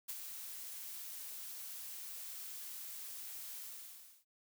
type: noise with ADSR envelope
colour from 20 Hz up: blue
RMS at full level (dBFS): -41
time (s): 0.08-4.25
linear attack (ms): 16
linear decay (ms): 45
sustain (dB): -6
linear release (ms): 670
effects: none